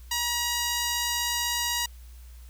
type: tone with notch filter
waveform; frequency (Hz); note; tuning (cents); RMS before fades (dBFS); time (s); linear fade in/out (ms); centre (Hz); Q
5% pulse; 956; A#5; +43; -28; 0.11-1.86; 5; 10000; 1.7
effects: added 60 Hz sine -43 dBFS peak until 2.49 s + white hiss -58 dBFS RMS until 2.49 s